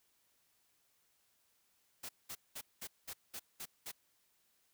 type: noise bursts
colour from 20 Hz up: white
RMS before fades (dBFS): -45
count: 8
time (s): 2.03-3.918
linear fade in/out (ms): 10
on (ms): 61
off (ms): 200
effects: white hiss -75 dBFS RMS until 4.73 s